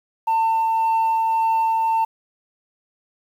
sine tone with tremolo, 898 Hz, A5, 35 cents sharp, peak -13 dBFS, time 0.27-2.05 s, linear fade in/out 10 ms, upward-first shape triangle, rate 1.8 Hz, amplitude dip 25%, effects tanh soft clip ceiling -15 dBFS + 8-bit

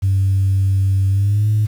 sine tone with pitch glide, 96.7 to 106.68 Hz, G2 to G#2, -23 to +47 cents, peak -11 dBFS, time 0.02-1.67 s, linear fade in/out 20 ms, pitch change +170 cents, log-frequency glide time 1.09-1.49 s, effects tanh soft clip ceiling -9 dBFS + 7-bit

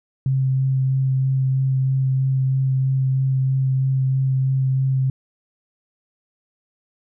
sine tone with vibrato, 132.6 Hz, C3, 23 cents sharp, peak -16 dBFS, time 0.26-5.1 s, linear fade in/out 2 ms, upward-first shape sine, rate 3.1 Hz, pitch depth 11 cents each way, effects none

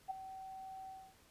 sine tone with ADSR envelope, 764 Hz, G5, 45 cents flat, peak -34 dBFS, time 0.08-1.15 s, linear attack 25 ms, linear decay 11 ms, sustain -12 dB, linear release 270 ms, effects pink hiss -66 dBFS RMS until 1.3 s + resampled to 32000 Hz

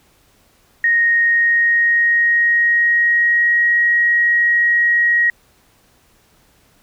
sine tone with pitch glide, 1864.7 to 1892.9 Hz, A#6 to A#6, 0 to +26 cents, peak -11 dBFS, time 0.84-5.3 s, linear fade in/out 2 ms, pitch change +26 cents, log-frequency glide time 1.28-3.71 s, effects pink hiss -55 dBFS RMS until 6.82 s

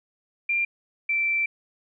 sine tone pair in turn, 2383 / 2339 Hz, D7 / D7, +25 / -8 cents, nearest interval unison, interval 33 cents, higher first, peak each -21 dBFS, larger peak neither, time 0.49-0.65 / 1.09-1.46 s, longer second, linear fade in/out 5 ms, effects none

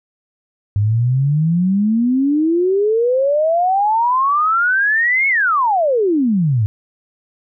sine exponential two-way sweep, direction up then down, 99.7 to 2217 to 99.7 Hz, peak -12 dBFS, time 0.76-6.66 s, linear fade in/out 0 ms, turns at 5.28 s, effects none

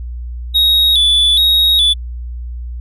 triangle tone with vibrato, 3616 Hz, A7, 47 cents sharp, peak -7 dBFS, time 0.54-1.94 s, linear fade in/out 20 ms, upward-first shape square, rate 1.2 Hz, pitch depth 75 cents each way, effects added 60 Hz sine -22 dBFS peak until 2.8 s

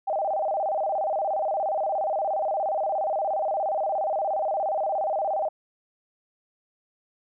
sine tone with vibrato, 698.5 Hz, F5, in tune, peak -23 dBFS, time 0.07-5.49 s, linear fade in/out 10 ms, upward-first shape square, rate 17 Hz, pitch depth 200 cents each way, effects none

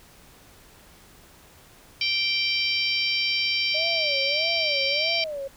harmonic tone, 781 Hz, G5, 7 cents flat, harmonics 3 / 4 / 5 / 6 / 7, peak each -26 / -28 / -33 / -28 / -31 dBFS, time 2.01-5.24 s, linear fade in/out 2 ms
sine tone with vibrato, 606 Hz, D#5, 46 cents flat, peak -29 dBFS, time 3.74-5.48 s, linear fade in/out 10 ms, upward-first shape sine, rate 1.6 Hz, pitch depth 180 cents each way
effects pink hiss -52 dBFS RMS until 5.56 s

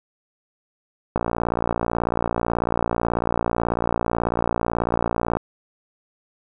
click train, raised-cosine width 1 ms, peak -7 dBFS, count 246, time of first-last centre 1.16-5.37 s, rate 58.2 Hz, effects none

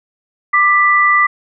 sine tone pair together, 1186 / 1975.7 Hz, D6 / B6, +17 / 0 cents, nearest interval major sixth, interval 883 cents, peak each -11 dBFS, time 0.53-1.27 s, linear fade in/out 10 ms, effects none

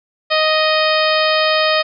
harmonic tone, 623 Hz, D#5, 2 cents sharp, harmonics 1 / 2 / 3 / 4 / 5 / 6 / 7 / 8, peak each -16 / -19 / -21 / -22 / -23 / -24 / -24 / -25 dBFS, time 0.3-1.83 s, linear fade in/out 20 ms, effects none

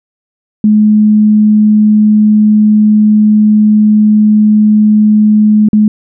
sine tone with dropouts, 212.4 Hz, G#3, 39 cents sharp, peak -3 dBFS, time 0.64-5.88 s, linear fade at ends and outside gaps 2 ms, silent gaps 5.687-5.731 s, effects none

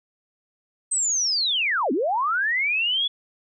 sine linear two-way sweep, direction down then up, 8310 to 233.1 to 3442 Hz, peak -20 dBFS, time 0.91-3.08 s, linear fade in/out 10 ms, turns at 1.92 s, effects none

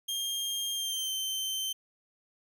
sawtooth tone with pitch glide, 3211 to 3103 Hz, G7 to G7, +41 to -18 cents, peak -28 dBFS, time 0.08-1.73 s, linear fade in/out 10 ms, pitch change -59 cents, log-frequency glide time 0.73-1.11 s, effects none

